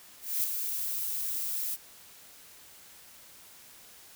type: noise with ADSR envelope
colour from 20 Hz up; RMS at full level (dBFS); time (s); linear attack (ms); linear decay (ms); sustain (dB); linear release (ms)
violet; -27; 0.21-1.77; 230; 4; -6; 34
effects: white hiss -53 dBFS RMS until 4.15 s